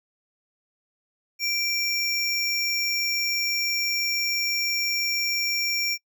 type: tone pair together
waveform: square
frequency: 2349 / 5539 Hz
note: D7 / F8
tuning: 0 / -15 cents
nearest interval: octave + minor third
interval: 1485 cents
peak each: -27 dBFS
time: 1.39-5.98 s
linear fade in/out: 50 ms
effects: noise-tail reverb RT60 0.1 s tail -26 dB re dry